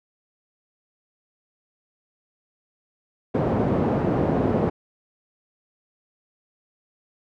pink band-pass noise, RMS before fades -22 dBFS, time 3.34-4.7 s, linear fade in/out 10 ms, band 130 to 600 Hz, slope 12 dB/octave, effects none

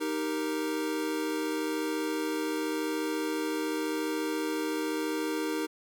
square chord, Eb major, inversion none, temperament equal, 311.1 / 392 / 466.2 Hz, Eb4 / G4 / Bb4, 0 / 0 / 0 cents, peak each -32 / -37 / -36 dBFS, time 0-5.67 s, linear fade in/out 20 ms, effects none

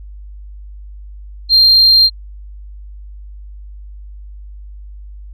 sine tone, 4186 Hz, C8, in tune, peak -4 dBFS, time 1.49-2.1 s, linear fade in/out 50 ms, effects tanh soft clip ceiling -2 dBFS + added 50 Hz sine -30 dBFS peak until 5.33 s

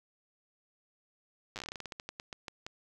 slowing click train, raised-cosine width 0.2 ms, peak -23 dBFS, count 20, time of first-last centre 1.56-2.665 s, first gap 8 ms, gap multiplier 1.19, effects none

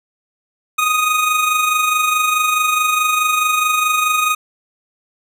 25% pulse tone with amplitude modulation, 1244.5 Hz, D#6, in tune, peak -8 dBFS, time 0.78-4.35 s, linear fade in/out 10 ms, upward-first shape sine, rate 24.7 Hz, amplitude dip 45%, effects none

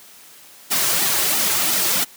white noise with flanger, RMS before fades -19 dBFS, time 0.7-2.05 s, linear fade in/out 20 ms, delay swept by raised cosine 1.8 to 4.2 ms, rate 3 Hz, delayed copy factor -0.95, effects white hiss -45 dBFS RMS until 2.16 s + high-pass 150 Hz 12 dB/octave

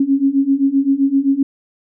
sine beating tone pair, 270 / 277.7 Hz, C#4 / C#4, -45 / +3 cents, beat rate 7.7 Hz, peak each -16 / -14 dBFS, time 0-1.43 s, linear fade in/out 5 ms, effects none

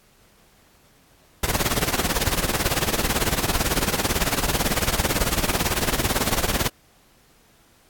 pink noise with tremolo, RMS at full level -19 dBFS, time 1.43-6.68 s, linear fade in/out 5 ms, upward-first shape triangle, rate 18 Hz, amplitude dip 90%, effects pink hiss -57 dBFS RMS until 7.89 s + AAC 64 kbps

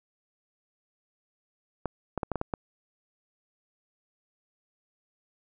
clicks, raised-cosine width 1 ms, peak -15 dBFS, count 7, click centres 1.857 / 2.177 / 2.232 / 2.317 / 2.357 / 2.414 / 2.538 s, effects none

